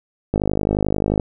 click train, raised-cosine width 2 ms, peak -5 dBFS, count 45, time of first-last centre 0.34-1.198 s, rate 51.3 Hz, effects none

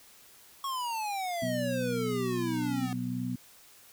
square exponential sweep, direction down, 1108.7 to 246.2 Hz, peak -32 dBFS, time 0.64-2.93 s, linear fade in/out 2 ms
harmonic tone, 61.74 Hz, B1, in tune, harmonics 2 / 3 / 4, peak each -36 / -37 / -33 dBFS, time 1.42-3.36 s, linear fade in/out 5 ms
effects white hiss -56 dBFS RMS until 3.92 s

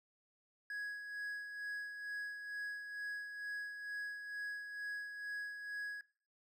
triangle tone with tremolo, 1666 Hz, G#6, 5 cents sharp, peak -37 dBFS, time 0.7-6.01 s, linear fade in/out 2 ms, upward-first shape sine, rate 2.2 Hz, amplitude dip 50%, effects noise-tail reverb RT60 0.4 s tail -18 dB re dry

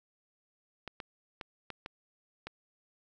clicks, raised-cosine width 0.3 ms, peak -24 dBFS, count 6, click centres 0.877 / 1.002 / 1.412 / 1.703 / 1.861 / 2.47 s, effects none

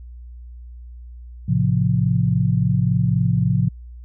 sine chord, F major, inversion first, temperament equal with one note detuned, 110 / 133.64 / 174.61 Hz, A2 / C3 / F3, 0 / +37 / 0 cents, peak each -20 / -19 / -20 dBFS, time 1.48-3.69 s, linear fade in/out 10 ms, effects added 60 Hz sine -35 dBFS peak until 4.04 s

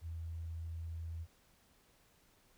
sine tone, 82.41 Hz, E2, in tune, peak -40 dBFS, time 0.01-1.27 s, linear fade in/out 50 ms, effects pink hiss -69 dBFS RMS until 2.57 s

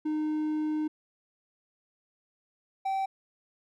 triangle tone pair in turn, 307 / 773.6 Hz, D#4 / G5, -23 / -23 cents, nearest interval octave + major third, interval 1600 cents, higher second, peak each -25 dBFS, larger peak neither, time 0.05-0.88 / 2.85-3.06 s, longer first, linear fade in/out 10 ms, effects none

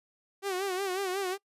sawtooth tone with vibrato, 380.6 Hz, F#4, 49 cents sharp, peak -26 dBFS, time 0.42-1.38 s, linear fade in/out 50 ms, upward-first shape sine, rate 5.5 Hz, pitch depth 90 cents each way, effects noise-tail reverb RT60 0.1 s tail -24 dB re dry + resampled to 32000 Hz

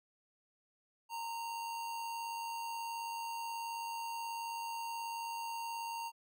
square tone with amplitude modulation, 924 Hz, A#5, 16 cents flat, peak -38 dBFS, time 1.09-6.12 s, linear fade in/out 50 ms, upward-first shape sine, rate 98.6 Hz, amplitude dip 35%, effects none

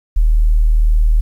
sine tone, 38.89 Hz, D#1, in tune, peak -8 dBFS, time 0.16-1.21 s, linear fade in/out 10 ms, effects 8-bit

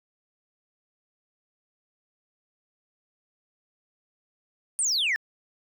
sine exponential sweep, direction down, 9470 to 1705 Hz, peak -20 dBFS, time 4.79-5.16 s, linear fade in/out 0 ms, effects tanh soft clip ceiling -21 dBFS

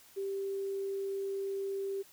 sine tone, 392 Hz, G4, in tune, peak -33 dBFS, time 0.16-2.03 s, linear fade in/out 20 ms, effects white hiss -59 dBFS RMS until 2.12 s

